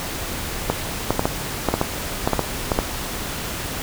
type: clicks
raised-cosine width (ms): 1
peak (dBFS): -3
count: 12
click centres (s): 0.7 / 1.106 / 1.194 / 1.255 / 1.687 / 1.74 / 1.814 / 2.275 / 2.333 / 2.393 / 2.718 / 2.789
effects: pink hiss -28 dBFS RMS until 3.82 s